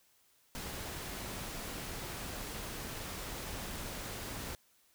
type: noise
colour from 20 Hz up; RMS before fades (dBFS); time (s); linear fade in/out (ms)
pink; -42; 0.55-4.55; 0
effects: white hiss -69 dBFS RMS until 4.94 s